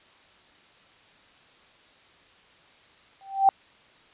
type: tone with exponential growth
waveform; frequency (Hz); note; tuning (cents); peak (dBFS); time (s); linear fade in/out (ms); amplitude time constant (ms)
sine; 780; G5; -9; -11; 3.21-3.49; 1; 60
effects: white hiss -56 dBFS RMS until 4.13 s + resampled to 8000 Hz